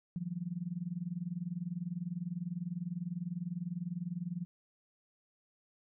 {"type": "tone with tremolo", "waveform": "sine", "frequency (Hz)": 174.61, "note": "F3", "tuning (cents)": 0, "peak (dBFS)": -32, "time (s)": [0.16, 4.45], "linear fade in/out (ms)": 0, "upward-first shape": "sine", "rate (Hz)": 20, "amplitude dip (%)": 90, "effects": []}